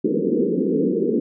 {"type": "band-pass noise", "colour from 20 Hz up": "white", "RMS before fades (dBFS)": -20, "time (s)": [0.04, 1.2], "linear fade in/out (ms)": 5, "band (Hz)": [170, 480], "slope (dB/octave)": 96, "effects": []}